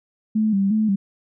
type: tone with vibrato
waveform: sine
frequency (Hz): 206.2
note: G#3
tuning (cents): -12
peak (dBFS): -16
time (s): 0.35-0.96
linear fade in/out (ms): 10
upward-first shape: square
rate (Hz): 2.8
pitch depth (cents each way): 86
effects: none